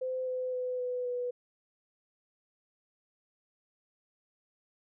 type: tone with pitch steps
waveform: sine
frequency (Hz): 514 / 508.4 / 502.8 / 497.4 / 491.9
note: C5 / C5 / B4 / B4 / B4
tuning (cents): -31 / -50 / +31 / +12 / -7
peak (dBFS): -31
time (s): 0.01-1.31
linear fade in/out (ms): 10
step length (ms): 260
effects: none